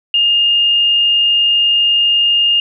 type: tone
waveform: sine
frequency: 2828 Hz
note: F7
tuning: 21 cents sharp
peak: -9 dBFS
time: 0.14-2.6 s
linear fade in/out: 2 ms
effects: none